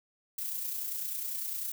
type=noise with amplitude modulation; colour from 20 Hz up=violet; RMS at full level=-34 dBFS; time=0.38-1.72 s; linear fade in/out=5 ms; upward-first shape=sine; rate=30 Hz; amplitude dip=40%; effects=none